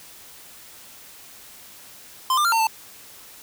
square tone with pitch steps, 1038 / 1196 / 1382 / 907 / 887 Hz, C6 / D6 / F6 / A#5 / A5, -14 / +31 / -19 / -48 / +14 cents, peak -18 dBFS, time 2.3-2.67 s, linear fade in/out 2 ms, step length 74 ms, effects white hiss -45 dBFS RMS until 3.42 s

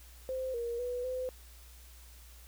sine tone with pitch steps, 519 / 471.2 / 492.2 / 510 Hz, C5 / A#4 / B4 / C5, -14 / +19 / -6 / -44 cents, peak -33 dBFS, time 0.29-1.29 s, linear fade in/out 0 ms, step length 250 ms, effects added 60 Hz sine -52 dBFS peak until 2.47 s + white hiss -58 dBFS RMS until 2.47 s

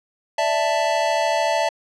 square chord, D suspended second, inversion none, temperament just, 587.3 / 660.7 / 881 Hz, D5 / E5 / A5, 0 / +4 / +2 cents, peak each -25 / -22 / -23 dBFS, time 0.38-1.69 s, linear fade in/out 5 ms, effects low-pass 6000 Hz 12 dB/octave

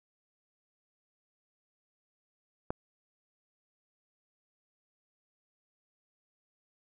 click, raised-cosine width 1 ms, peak -18 dBFS, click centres 2.705 s, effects none

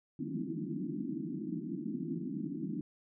white band-pass noise, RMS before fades -38 dBFS, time 0.19-2.81 s, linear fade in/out 2 ms, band 150 to 340 Hz, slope 96 dB/octave, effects none

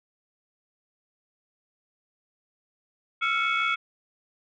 sine tone cluster, 1323 / 1389 / 2218 / 2578 / 3358 Hz, E6 / F6 / C#7 / E7 / G#7, +6 / -10 / 0 / -39 / +18 cents, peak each -28 / -28 / -26 / -33 / -33 dBFS, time 3.21-3.76 s, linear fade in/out 20 ms, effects tanh soft clip ceiling -14 dBFS

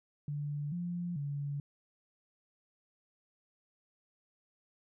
sine tone with pitch steps, 146 / 174.7 / 142.9 Hz, D3 / F3 / D3, -10 / +1 / -47 cents, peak -34 dBFS, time 0.28-1.6 s, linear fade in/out 2 ms, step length 440 ms, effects none

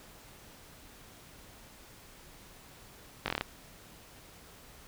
slowing click train, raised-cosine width 0.3 ms, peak -14 dBFS, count 7, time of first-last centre 3.26-3.41 s, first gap 20 ms, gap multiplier 1.09, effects pink hiss -54 dBFS RMS until 4.87 s

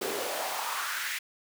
pink noise with high-pass filter sweep, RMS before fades -33 dBFS, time 0.01-1.19 s, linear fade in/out 10 ms, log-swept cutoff 350 to 2100 Hz, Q 2.9, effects none

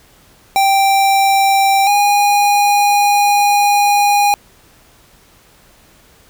square tone pair in turn, 784 / 817.8 Hz, G5 / G#5, 0 / -27 cents, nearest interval minor second, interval 73 cents, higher second, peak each -10 / -10 dBFS, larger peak neither, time 0.56-1.87 / 1.87-4.34 s, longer second, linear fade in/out 0 ms, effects pink hiss -48 dBFS RMS until 6.29 s

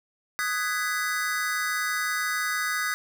square chord, G# minor seventh, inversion second, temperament just, 1245.9 / 1495.1 / 1661.2 / 1993.5 Hz, D#6 / F#6 / G#6 / B6, +2 / +18 / 0 / +16 cents, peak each -32 dBFS, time 0.39-2.94 s, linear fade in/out 0 ms, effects none

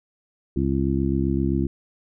harmonic tone, 67.7 Hz, C#2, 40 cents flat, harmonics 1 / 2 / 3 / 4 / 5, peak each -26 / -26 / -26 / -26 / -26 dBFS, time 0.56-1.67 s, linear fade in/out 5 ms, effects none

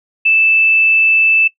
sine tone, 2637 Hz, E7, in tune, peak -8 dBFS, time 0.25-1.48 s, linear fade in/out 10 ms, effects noise-tail reverb RT60 0.1 s tail -18 dB re dry

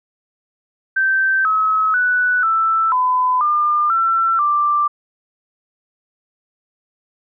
sine tone with pitch steps, 1555 / 1285 / 1483 / 1325 / 1008 / 1202 / 1345 / 1179 Hz, G6 / E6 / F#6 / E6 / B5 / D6 / E6 / D6, -14 / -45 / +4 / +9 / +35 / +40 / +34 / +6 cents, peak -13 dBFS, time 0.96-4.88 s, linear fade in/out 10 ms, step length 490 ms, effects none

